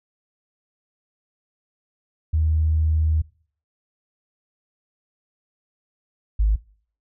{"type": "tone pair in turn", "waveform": "sine", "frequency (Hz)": [78.6, 52.31], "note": ["D#2", "G#1"], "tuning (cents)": [18, 13], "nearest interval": "perfect fifth", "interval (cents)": 705, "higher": "first", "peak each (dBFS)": [-16, -14], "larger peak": "second", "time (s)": [[2.33, 3.22], [6.39, 6.56]], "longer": "first", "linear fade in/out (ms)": 10, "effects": ["noise-tail reverb RT60 0.5 s tail -23 dB re dry", "tanh soft clip ceiling -10 dBFS"]}